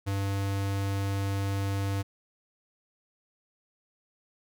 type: tone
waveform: square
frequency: 98.6 Hz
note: G2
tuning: 11 cents sharp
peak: -28 dBFS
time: 0.06-2.03 s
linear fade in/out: 20 ms
effects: none